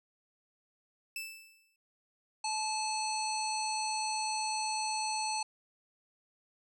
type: tone with exponential decay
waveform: sawtooth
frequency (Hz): 2640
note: E7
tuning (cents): +2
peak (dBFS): -32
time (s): 1.16-1.76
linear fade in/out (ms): 2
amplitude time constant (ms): 130
type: harmonic tone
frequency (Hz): 868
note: A5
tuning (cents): -24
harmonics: 1 / 3 / 5 / 7 / 9 / 10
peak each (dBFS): -34 / -41 / -38 / -43 / -44 / -44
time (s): 2.44-5.43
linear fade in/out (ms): 5
effects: none